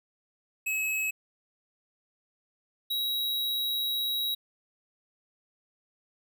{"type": "tone pair in turn", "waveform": "square", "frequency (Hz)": [2572, 3854], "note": ["E7", "B7"], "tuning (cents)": [-43, -43], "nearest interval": "perfect fifth", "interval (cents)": 700, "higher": "second", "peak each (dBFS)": -28, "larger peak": "neither", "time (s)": [[0.66, 1.11], [2.9, 4.35]], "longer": "second", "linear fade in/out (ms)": 10, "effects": []}